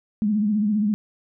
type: tone with vibrato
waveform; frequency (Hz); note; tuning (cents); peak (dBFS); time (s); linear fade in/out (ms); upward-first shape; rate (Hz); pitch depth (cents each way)
sine; 210; G#3; +19; -18; 0.22-0.94; 0; triangle; 15; 92
effects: none